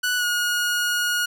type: tone with pitch glide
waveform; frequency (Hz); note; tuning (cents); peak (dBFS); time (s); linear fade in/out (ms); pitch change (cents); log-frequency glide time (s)
sawtooth; 1480 to 1442; F#6 to F#6; 0 to -45; -17; 0.03-1.26; 10; -45; 0.17-0.25
effects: none